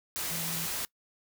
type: tone in noise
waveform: sine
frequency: 165.5 Hz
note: E3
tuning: 7 cents sharp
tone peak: -39 dBFS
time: 0.31-0.66 s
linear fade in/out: 0 ms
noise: white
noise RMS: -34 dBFS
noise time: 0.16-0.85 s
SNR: -8 dB
effects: noise-tail reverb RT60 0.1 s tail -23 dB re dry